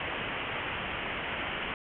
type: low-pass noise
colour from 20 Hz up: white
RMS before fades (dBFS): -35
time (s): 0-1.74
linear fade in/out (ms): 2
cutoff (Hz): 3100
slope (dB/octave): 96
effects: none